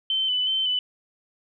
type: tone with vibrato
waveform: sine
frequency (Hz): 3041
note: F#7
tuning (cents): +47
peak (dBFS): -21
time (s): 0.1-0.79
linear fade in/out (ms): 2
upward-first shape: square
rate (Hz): 2.7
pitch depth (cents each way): 26
effects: none